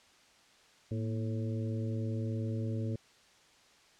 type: harmonic tone with a mistuned harmonic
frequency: 110 Hz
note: A2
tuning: in tune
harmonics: 1 / 2 / 3 / 4 / 5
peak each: -33 / -39 / -43 / -45 / -47 dBFS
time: 0.91-2.96 s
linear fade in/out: 5 ms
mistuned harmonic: 2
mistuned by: +87 cents
effects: white hiss -62 dBFS RMS until 3.99 s + low-pass 6000 Hz 12 dB/octave